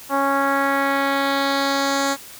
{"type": "tone with low-pass filter sweep", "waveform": "10% pulse", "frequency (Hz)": 276.3, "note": "C#4", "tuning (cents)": -6, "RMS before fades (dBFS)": -20, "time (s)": [0.09, 2.17], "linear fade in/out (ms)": 50, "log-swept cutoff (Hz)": [1100, 7800], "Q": 1.6, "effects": ["white hiss -40 dBFS RMS until 2.39 s"]}